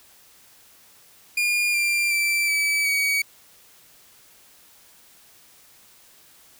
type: tone with pitch steps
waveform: 40% pulse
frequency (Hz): 2421 / 2379 / 2339 / 2298 / 2259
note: D#7 / D7 / D7 / D7 / C#7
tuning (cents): -48 / +22 / -8 / -38 / +32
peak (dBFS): -19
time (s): 1.37-3.22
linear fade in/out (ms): 5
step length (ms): 370
effects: white hiss -53 dBFS RMS until 6.59 s